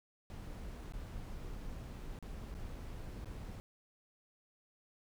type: noise with dropouts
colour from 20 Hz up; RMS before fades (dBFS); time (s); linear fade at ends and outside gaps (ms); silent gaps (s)
brown; -45; 0.3-3.6; 0; 0.922-0.936 / 2.188-2.226 / 2.542-2.55 / 3.246-3.257
effects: none